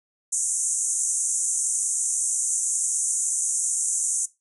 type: band-pass noise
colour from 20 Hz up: white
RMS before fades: -25 dBFS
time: 0.32-4.26 s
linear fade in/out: 10 ms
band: 6200 to 9700 Hz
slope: 96 dB/octave
effects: noise-tail reverb RT60 0.2 s tail -17 dB re dry